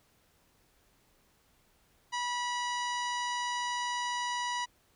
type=harmonic tone; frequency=974 Hz; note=B5; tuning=24 cents flat; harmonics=1 / 2 / 3 / 4 / 5 / 6 / 7 / 9; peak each=-33 / -38 / -41 / -44 / -46 / -46 / -49 / -53 dBFS; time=2.12-4.66 s; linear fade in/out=20 ms; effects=pink hiss -68 dBFS RMS until 4.95 s